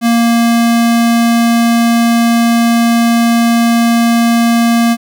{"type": "tone", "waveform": "square", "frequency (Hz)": 233.1, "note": "A#3", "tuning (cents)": 0, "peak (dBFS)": -8, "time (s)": [0.01, 4.97], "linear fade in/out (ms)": 50, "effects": []}